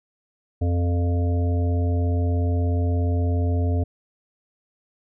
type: harmonic tone with a mistuned harmonic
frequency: 87.31 Hz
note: F2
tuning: in tune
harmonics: 1 / 3 / 5 / 7 / 8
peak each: -19 / -29 / -33 / -36 / -37 dBFS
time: 0.61-3.84 s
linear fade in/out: 10 ms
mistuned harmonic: 7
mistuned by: -27 cents
effects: none